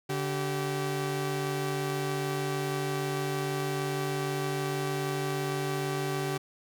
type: tone pair together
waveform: sawtooth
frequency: 143.9 / 385.3 Hz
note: D3 / G4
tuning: -35 / -30 cents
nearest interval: octave + perfect fourth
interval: 1705 cents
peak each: -28 dBFS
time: 0.09-6.38 s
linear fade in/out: 10 ms
effects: none